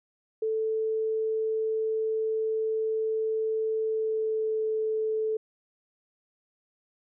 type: tone with pitch glide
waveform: sine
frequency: 440 to 437 Hz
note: A4 to A4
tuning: 0 to -12 cents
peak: -25 dBFS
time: 0.42-5.37 s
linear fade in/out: 5 ms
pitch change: -12 cents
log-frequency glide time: 3.82-4.64 s
effects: none